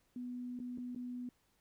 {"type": "tone with dropouts", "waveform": "sine", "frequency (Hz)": 246.9, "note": "B3", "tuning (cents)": 0, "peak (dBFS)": -40, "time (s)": [0.16, 1.29], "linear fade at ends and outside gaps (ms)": 2, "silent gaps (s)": [[0.591, 0.6], [0.776, 0.783], [0.949, 0.96]], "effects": ["pink hiss -75 dBFS RMS until 1.6 s"]}